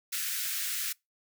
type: high-pass noise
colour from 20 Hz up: white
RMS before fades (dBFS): -33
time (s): 0.12-0.93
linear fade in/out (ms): 10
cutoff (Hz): 1400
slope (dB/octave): 48
effects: noise-tail reverb RT60 0.2 s tail -25 dB re dry